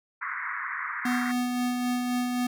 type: band-pass noise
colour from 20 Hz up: white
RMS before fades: -33 dBFS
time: 0.21-1.32 s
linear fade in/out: 10 ms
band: 1000 to 2100 Hz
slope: 96 dB/octave
type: tone with tremolo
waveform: square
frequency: 246.9 Hz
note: B3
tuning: in tune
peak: -25 dBFS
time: 1.05-2.47 s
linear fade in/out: 5 ms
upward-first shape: sine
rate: 3.8 Hz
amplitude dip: 30%
effects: none